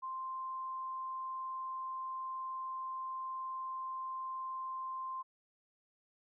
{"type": "tone", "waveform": "sine", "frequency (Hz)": 1046.5, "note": "C6", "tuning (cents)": 0, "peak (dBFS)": -38, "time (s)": [0.02, 5.23], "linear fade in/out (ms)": 20, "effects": []}